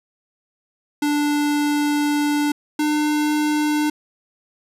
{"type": "tone pair in turn", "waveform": "square", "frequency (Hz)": [293.6, 300.3], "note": ["D4", "D4"], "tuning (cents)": [0, 39], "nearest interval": "unison", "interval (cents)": 39, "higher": "second", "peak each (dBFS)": -18, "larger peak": "neither", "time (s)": [[1.02, 2.52], [2.79, 3.9]], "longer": "first", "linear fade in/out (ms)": 5, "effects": ["resampled to 32000 Hz"]}